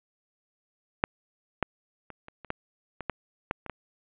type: clicks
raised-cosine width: 0.5 ms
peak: -6 / -9 / -26 / -28 / -29 / -14 / -20 / -13 / -12 / -24 / -19 dBFS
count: 11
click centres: 1.039 / 1.627 / 2.103 / 2.284 / 2.447 / 2.504 / 3.007 / 3.097 / 3.511 / 3.663 / 3.697 s
effects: resampled to 8000 Hz + 8-bit